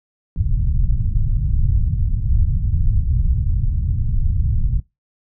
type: low-pass noise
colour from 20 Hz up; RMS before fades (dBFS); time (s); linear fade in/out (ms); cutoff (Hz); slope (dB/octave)
pink; -17; 0.36-4.8; 2; 120; 24
effects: noise-tail reverb RT60 0.2 s tail -19 dB re dry